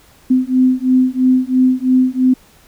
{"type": "beating tone pair", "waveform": "sine", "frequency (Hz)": [255, 258], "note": ["C4", "C4"], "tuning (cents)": [-44, -24], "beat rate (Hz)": 3, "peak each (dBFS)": -13, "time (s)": [0.3, 2.34], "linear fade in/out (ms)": 10, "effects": ["pink hiss -48 dBFS RMS until 2.67 s"]}